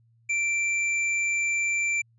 sine tone with tanh clipping, 2349 Hz, D7, in tune, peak -25 dBFS, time 0.29-2.02 s, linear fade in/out 10 ms, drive 14 dB, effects added 115 Hz sine -59 dBFS peak until 2.18 s + resampled to 22050 Hz

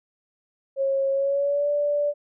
sine tone with pitch glide, 544 to 583 Hz, C#5 to D5, -33 to -13 cents, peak -20 dBFS, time 0.76-2.14 s, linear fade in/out 50 ms, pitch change +120 cents, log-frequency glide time 1.11-1.7 s, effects none

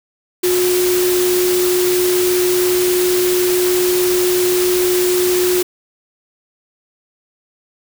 sine tone in noise, 361.5 Hz, F#4, 40 cents flat, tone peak -13 dBFS, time 0.43-5.63 s, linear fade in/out 10 ms, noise white, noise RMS -21 dBFS, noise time 0.43-5.63 s, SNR +5 dB, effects none

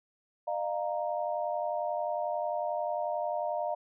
sine chord, Eb suspended second, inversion none, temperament equal with one note detuned, 607.3 / 698.5 / 932.3 Hz, Eb5 / F5 / Bb5, -42 / 0 / 0 cents, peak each -33 / -33 / -37 dBFS, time 0.47-3.75 s, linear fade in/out 10 ms, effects none

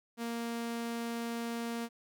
sawtooth tone, 233.1 Hz, A#3, in tune, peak -31 dBFS, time 0.17-1.89 s, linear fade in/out 50 ms, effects none

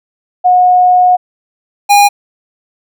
sine / square tone pair in turn, 726 / 814.9 Hz, F#5 / G#5, -33 / -33 cents, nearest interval major second, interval 200 cents, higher second, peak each -4 dBFS, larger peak neither, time 0.44-1.17 / 1.89-2.09 s, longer first, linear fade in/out 20 ms, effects none

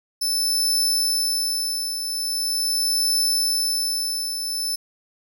sawtooth tone with tremolo, 5274 Hz, E8, in tune, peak -15 dBFS, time 0.21-4.76 s, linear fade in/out 10 ms, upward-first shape triangle, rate 0.42 Hz, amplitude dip 60%, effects none

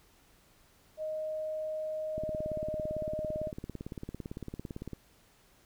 sine tone with pitch glide, 622.3 to 617.6 Hz, D#5 to D#5, 0 to -13 cents, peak -33 dBFS, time 0.97-3.52 s, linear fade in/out 50 ms, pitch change -13 cents, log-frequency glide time 2.16-2.52 s
click train, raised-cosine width 3 ms, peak -26 dBFS, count 50, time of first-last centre 2.18-4.933 s, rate 17.8 Hz
effects pink hiss -64 dBFS RMS until 5.65 s

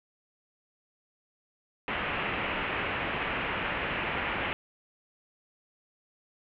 white low-pass noise, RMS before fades -32 dBFS, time 1.88-4.53 s, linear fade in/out 0 ms, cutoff 2800 Hz, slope 48 dB/octave, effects none

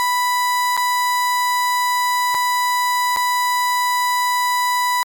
35% pulse tone with dropouts, 987.8 Hz, B5, in tune, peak -14 dBFS, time 0-5.03 s, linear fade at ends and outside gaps 0 ms, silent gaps 0.767-0.775 / 2.344-2.348 / 3.162-3.17 s, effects MP3 96 kbps

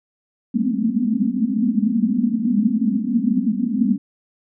pink band-pass noise, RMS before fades -19 dBFS, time 0.54-3.98 s, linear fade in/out 20 ms, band 200 to 260 Hz, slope 96 dB/octave, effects none

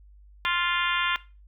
harmonic tone, 349.2 Hz, F4, in tune, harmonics 3 / 4 / 5 / 6 / 7 / 8 / 9 / 10, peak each -29 / -30 / -31 / -32 / -32 / -33 / -34 / -34 dBFS, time 0.45-1.16 s, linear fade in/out 0 ms, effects noise-tail reverb RT60 0.3 s tail -18 dB re dry + added 50 Hz sine -49 dBFS peak until 1.47 s

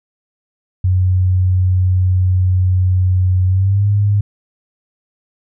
sine tone with pitch glide, 92.1 to 102.19 Hz, F#2 to G#2, -7 to -27 cents, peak -10 dBFS, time 0.84-4.21 s, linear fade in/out 5 ms, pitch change +180 cents, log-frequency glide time 3.46-3.87 s, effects none

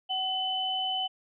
sine tone pair together, 753 / 3019 Hz, F#5 / F#7, +30 / +34 cents, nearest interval 2 octaves, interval 2404 cents, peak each -32 / -29 dBFS, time 0.09-1.08 s, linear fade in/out 20 ms, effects none

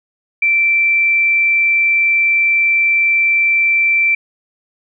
sine tone, 2341 Hz, D7, 6 cents flat, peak -10 dBFS, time 0.42-4.15 s, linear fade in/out 5 ms, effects none

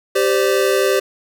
square chord, G suspended fourth, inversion none, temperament equal with one note detuned, 392 / 515.7 / 587.3 Hz, G4 / C5 / D5, 0 / -25 / 0 cents, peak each -17 / -19 / -22 dBFS, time 0.15-1 s, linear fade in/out 10 ms, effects none

